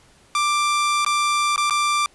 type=tone with dropouts; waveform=sawtooth; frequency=1180 Hz; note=D6; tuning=8 cents sharp; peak=-14 dBFS; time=0.35-2.06 s; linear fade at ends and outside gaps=1 ms; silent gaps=1.048-1.063 / 1.561-1.578 / 1.698-1.707 s; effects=pink hiss -54 dBFS RMS until 2.14 s + resampled to 24000 Hz